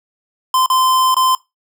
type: tone with dropouts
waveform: square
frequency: 1034 Hz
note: C6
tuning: 21 cents flat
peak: -12 dBFS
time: 0.54-1.35 s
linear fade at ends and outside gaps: 2 ms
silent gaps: 0.661-0.7 / 1.144-1.166 s
effects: noise-tail reverb RT60 0.2 s tail -20 dB re dry